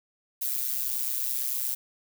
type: noise with amplitude modulation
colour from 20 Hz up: violet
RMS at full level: -26 dBFS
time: 0.41-1.75 s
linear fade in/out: 10 ms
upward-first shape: sine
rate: 129 Hz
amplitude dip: 80%
effects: none